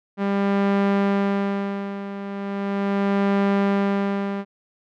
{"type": "tone with tremolo", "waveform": "sawtooth", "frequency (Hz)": 198.9, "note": "G3", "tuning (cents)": 25, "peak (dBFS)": -13, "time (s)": [0.17, 4.45], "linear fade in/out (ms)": 50, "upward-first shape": "sine", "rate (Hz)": 0.38, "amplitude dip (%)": 75, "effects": ["low-pass 2000 Hz 12 dB/octave"]}